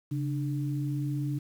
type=tone pair together; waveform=sine; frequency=138.59 / 297.5 Hz; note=C#3 / D4; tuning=0 / +22 cents; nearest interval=octave + minor second; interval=1322 cents; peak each=-29 / -34 dBFS; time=0.11-1.39 s; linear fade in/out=10 ms; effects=9-bit